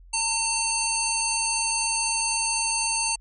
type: harmonic tone with a mistuned harmonic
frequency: 902 Hz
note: A5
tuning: 43 cents sharp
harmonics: 1 / 3 / 5 / 7 / 9 / 10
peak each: -30 / -30 / -30 / -30 / -30 / -30 dBFS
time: 0.13-3.16 s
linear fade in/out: 10 ms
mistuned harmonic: 10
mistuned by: +32 cents
effects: added 43 Hz sine -46 dBFS peak until 3.2 s